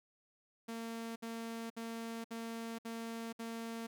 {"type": "tone bursts", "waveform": "sawtooth", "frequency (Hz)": 228.6, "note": "A#3", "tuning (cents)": -34, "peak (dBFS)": -37, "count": 6, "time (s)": [0.68, 3.87], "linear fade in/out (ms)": 10, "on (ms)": 480, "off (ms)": 62, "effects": []}